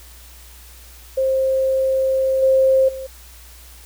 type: tone with level steps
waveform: sine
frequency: 529 Hz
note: C5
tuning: 19 cents sharp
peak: -15 / -11 / -27 dBFS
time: 1.17-3.07 s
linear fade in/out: 10 ms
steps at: 2.42 / 2.88 s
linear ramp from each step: 10 ms
effects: added 60 Hz sine -42 dBFS peak until 3.85 s + white hiss -45 dBFS RMS until 3.85 s